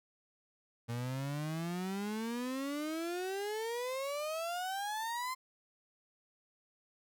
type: exponential sweep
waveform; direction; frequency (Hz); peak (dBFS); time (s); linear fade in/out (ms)
35% pulse; up; 115.8 to 1046.5; -34; 0.88-5.35; 20
effects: none